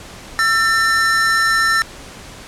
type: tone pair together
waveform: square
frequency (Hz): 1340 / 1795.9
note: E6 / A6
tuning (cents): +28 / +35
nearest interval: perfect fourth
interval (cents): 507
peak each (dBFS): -18 / -15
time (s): 0.39-1.82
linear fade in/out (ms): 0
effects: pink hiss -36 dBFS RMS until 2.47 s + low-pass 9000 Hz 12 dB/octave